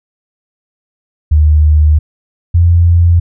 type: tone pair in turn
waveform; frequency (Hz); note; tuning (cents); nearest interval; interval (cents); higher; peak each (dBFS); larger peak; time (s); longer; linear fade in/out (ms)
sine; 76.2 / 85.71; D#2 / F2; -36 / -32; major second; 204; second; -4; neither; 1.31-1.99 / 2.54-3.2; first; 10
effects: none